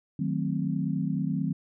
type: chord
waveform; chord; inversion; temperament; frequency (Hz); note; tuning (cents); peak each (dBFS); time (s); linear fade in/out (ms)
sine; D# diminished seventh; none; equal; 155.56 / 185 / 220 / 261.6; D#3 / F#3 / A3 / C4; 0 / 0 / 0 / 0; -30 / -30 / -34 / -32; 0.19-1.53; 5
effects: none